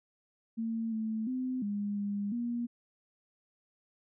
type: tone with pitch steps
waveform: sine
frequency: 226.3 / 220.1 / 255.9 / 204.4 / 202.9 / 238 Hz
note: A3 / A3 / C4 / G#3 / G#3 / A#3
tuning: +49 / +1 / -38 / -27 / -40 / +36 cents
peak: -31 dBFS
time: 0.57-2.67 s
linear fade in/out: 20 ms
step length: 350 ms
effects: none